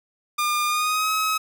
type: tone with pitch glide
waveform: sawtooth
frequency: 1206 to 1277.7 Hz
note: D6 to D#6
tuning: +46 to +46 cents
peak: -17 dBFS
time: 0.38-1.38 s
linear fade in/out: 10 ms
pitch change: +100 cents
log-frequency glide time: 0.66-1.1 s
effects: none